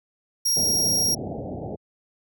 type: tone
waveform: sawtooth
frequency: 5610 Hz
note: F8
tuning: 7 cents sharp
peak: -17 dBFS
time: 0.45-1.15 s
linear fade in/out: 10 ms
type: low-pass noise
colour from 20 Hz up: pink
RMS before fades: -30 dBFS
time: 0.56-1.76 s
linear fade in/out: 10 ms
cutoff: 790 Hz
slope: 96 dB/octave
effects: high-pass 100 Hz 12 dB/octave